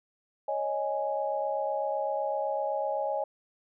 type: chord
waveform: sine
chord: C# suspended second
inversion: none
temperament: equal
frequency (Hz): 554.4 / 622.3 / 830.6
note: C#5 / D#5 / G#5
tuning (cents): 0 / 0 / 0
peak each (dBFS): -32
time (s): 0.48-3.24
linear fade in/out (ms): 5
effects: none